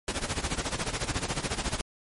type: noise with tremolo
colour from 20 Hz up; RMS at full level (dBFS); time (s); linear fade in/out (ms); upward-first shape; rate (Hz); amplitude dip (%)
pink; -28; 0.08-1.81; 0; sine; 14; 80
effects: MP3 48 kbps